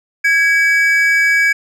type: tone pair together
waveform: triangle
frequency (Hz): 1650.6 / 2284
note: G#6 / D7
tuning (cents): -11 / -49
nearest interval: tritone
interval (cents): 562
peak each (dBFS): -11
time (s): 0.24-1.53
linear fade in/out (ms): 10
effects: none